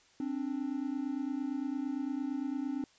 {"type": "tone pair together", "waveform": "triangle", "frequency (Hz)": [264.9, 293.7], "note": ["C4", "D4"], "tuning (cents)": [22, 0], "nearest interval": "major second", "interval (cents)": 178, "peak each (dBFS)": [-33, -34], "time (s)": [0.2, 2.84], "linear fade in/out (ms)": 2, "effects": ["white hiss -64 dBFS RMS until 2.98 s", "resampled to 16000 Hz"]}